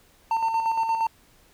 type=tone with tremolo; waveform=triangle; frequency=903 Hz; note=A5; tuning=45 cents sharp; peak=-18 dBFS; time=0.31-1.07 s; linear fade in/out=2 ms; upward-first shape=square; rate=8.6 Hz; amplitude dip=45%; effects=pink hiss -58 dBFS RMS until 1.53 s